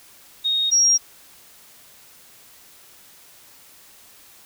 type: tone pair in turn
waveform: sine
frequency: 3729 / 5626 Hz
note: A#7 / F8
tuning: 0 / +12 cents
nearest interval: perfect fifth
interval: 712 cents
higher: second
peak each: -18 / -13 dBFS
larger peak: second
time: 0.44-0.71 / 0.71-0.98 s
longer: neither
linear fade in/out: 20 ms
effects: white hiss -49 dBFS RMS until 4.45 s